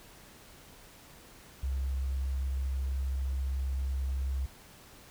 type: tone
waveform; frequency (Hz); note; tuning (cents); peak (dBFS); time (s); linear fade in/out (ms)
sine; 66.6; C2; +31; -29; 1.63-4.46; 5
effects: pink hiss -54 dBFS RMS until 5.1 s